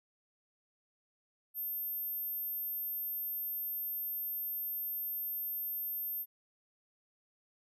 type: tone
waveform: sine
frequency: 13290 Hz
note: G#9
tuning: in tune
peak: -35 dBFS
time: 1.54-6.26 s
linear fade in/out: 50 ms
effects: none